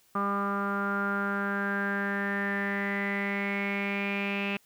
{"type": "tone with low-pass filter sweep", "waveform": "sawtooth", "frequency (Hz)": 200, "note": "G3", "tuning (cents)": 35, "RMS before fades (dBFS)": -30, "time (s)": [0.15, 4.57], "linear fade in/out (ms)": 5, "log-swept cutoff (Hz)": [1200, 2600], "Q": 9.3, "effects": ["white hiss -64 dBFS RMS until 4.65 s"]}